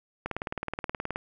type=click train; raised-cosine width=0.5 ms; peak=-16 dBFS; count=18; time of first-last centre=0.26-1.159 s; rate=18.9 Hz; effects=none